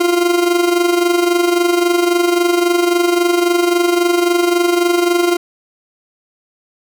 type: tone with amplitude modulation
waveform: 40% pulse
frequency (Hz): 348.8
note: F4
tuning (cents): -2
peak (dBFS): -8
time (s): 0-5.37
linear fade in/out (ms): 10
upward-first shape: sine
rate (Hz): 23.7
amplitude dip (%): 60
effects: none